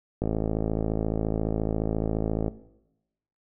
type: click train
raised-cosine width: 2 ms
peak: -13 dBFS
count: 124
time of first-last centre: 0.22-2.481 s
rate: 54.4 Hz
effects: noise-tail reverb RT60 0.9 s tail -17 dB re dry